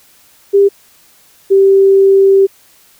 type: tone pair in turn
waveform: sine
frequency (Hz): 398.8 / 389.9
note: G4 / G4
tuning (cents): +30 / -9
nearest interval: unison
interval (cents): 39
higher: first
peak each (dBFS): -4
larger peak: neither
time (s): 0.53-0.69 / 1.5-2.47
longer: second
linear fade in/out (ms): 20
effects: white hiss -47 dBFS RMS until 2.99 s